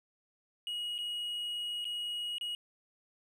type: tone with dropouts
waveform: triangle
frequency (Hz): 2897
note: F#7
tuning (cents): -37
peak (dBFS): -33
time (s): 0.67-2.55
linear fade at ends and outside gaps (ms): 1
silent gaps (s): 0.981-0.987 / 1.844-1.852 / 2.383-2.411
effects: none